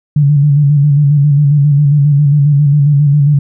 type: tone with vibrato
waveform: sine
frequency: 144.6 Hz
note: D3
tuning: 27 cents flat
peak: -5 dBFS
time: 0.16-3.39 s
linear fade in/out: 5 ms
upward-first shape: square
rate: 7.4 Hz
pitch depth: 47 cents each way
effects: none